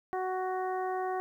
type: harmonic tone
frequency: 371.9 Hz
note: F#4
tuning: 9 cents sharp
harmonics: 1 / 2 / 3 / 4 / 5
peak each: -34 / -33 / -40 / -46 / -46 dBFS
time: 0.13-1.2 s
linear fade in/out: 0 ms
effects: 11-bit